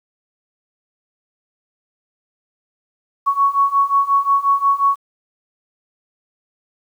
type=beating tone pair; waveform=sine; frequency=1110 / 1115.6 Hz; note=C#6 / C#6; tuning=+2 / +11 cents; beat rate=5.6 Hz; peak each=-17 / -15 dBFS; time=3.26-4.96 s; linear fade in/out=20 ms; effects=8-bit